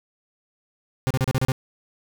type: tone bursts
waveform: 40% pulse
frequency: 130.81 Hz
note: C3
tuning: in tune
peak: -18 dBFS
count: 7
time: 1.07-1.519 s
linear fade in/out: 0 ms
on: 35 ms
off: 34 ms
effects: none